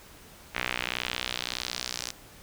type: tone with band-pass filter sweep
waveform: sawtooth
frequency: 61.7 Hz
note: B1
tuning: 1 cent flat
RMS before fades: -34 dBFS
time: 0.54-2.12 s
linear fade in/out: 20 ms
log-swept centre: 2200 to 5800 Hz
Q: 1.8
effects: pink hiss -51 dBFS RMS until 2.42 s